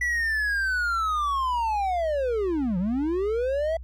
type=linear two-way sweep; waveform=triangle; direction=down then up; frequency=1972 to 170.8 to 666 Hz; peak=-21 dBFS; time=0.01-3.77 s; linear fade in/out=5 ms; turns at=2.78 s; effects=added 62 Hz sine -36 dBFS peak until 3.83 s